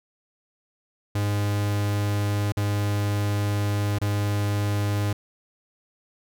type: tone with dropouts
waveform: 45% pulse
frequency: 102.7 Hz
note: G#2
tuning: 19 cents flat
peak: -22 dBFS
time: 1.15-5.13 s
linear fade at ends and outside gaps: 5 ms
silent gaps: 2.522-2.57 / 3.986-4.014 s
effects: none